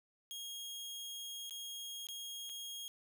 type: tone with dropouts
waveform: sawtooth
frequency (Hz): 3265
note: G#7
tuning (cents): -30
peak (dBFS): -40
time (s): 0.31-2.88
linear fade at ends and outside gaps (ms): 0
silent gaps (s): 1.496-1.508 / 2.069-2.087 / 2.493-2.497
effects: none